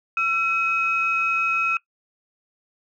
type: tone pair together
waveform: sine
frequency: 1347.1 / 2543 Hz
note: E6 / D#7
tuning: +37 / +37 cents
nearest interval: major seventh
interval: 1100 cents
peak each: -22 / -21 dBFS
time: 0.17-1.77 s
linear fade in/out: 2 ms
effects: noise-tail reverb RT60 0.1 s tail -20 dB re dry + tanh soft clip ceiling -11 dBFS